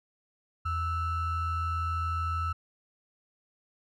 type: ring-modulated tone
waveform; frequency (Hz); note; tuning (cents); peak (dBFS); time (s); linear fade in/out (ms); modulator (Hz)
triangle; 698.5; F5; 0; -23; 0.65-2.53; 10; 615
effects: none